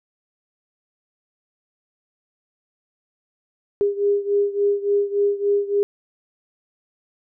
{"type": "beating tone pair", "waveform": "sine", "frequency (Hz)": [404.3, 407.8], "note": ["G#4", "G#4"], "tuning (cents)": [-46, -32], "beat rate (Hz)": 3.5, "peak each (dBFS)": [-19, -22], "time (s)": [3.81, 5.83], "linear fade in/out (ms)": 0, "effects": []}